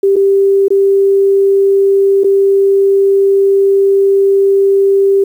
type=tone with dropouts; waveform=sine; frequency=393.3 Hz; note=G4; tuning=6 cents sharp; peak=-6 dBFS; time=0.03-5.24 s; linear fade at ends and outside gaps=5 ms; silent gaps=0.159-0.164 / 0.683-0.704 / 2.236-2.243 s; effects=7-bit